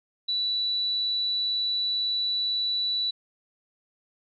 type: tone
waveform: sine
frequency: 3951 Hz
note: B7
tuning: in tune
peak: -24 dBFS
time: 0.28-3.11 s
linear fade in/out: 10 ms
effects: none